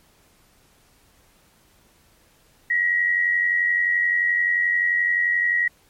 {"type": "tone pair together", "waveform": "sine", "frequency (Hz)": [1907, 1998.5], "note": ["A#6", "B6"], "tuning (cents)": [39, 20], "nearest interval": "minor second", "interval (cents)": 81, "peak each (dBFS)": [-18, -26], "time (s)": [2.7, 5.68], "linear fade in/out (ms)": 5, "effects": ["pink hiss -58 dBFS RMS until 5.89 s", "MP3 64 kbps"]}